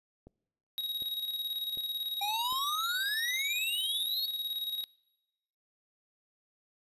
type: click train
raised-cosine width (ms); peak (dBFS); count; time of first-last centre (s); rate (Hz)
2; -37; 4; 0.27-2.526; 1.33
type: tone with tremolo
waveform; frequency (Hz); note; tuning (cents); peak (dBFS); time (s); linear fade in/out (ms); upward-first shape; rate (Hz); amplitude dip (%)
square; 3800; A#7; +33; -32; 0.78-4.84; 0; square; 18; 50
type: exponential sweep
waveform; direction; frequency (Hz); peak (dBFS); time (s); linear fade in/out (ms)
square; up; 791 to 4435; -33; 2.21-4.26; 5
effects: noise-tail reverb RT60 1.0 s tail -23 dB re dry + resampled to 32000 Hz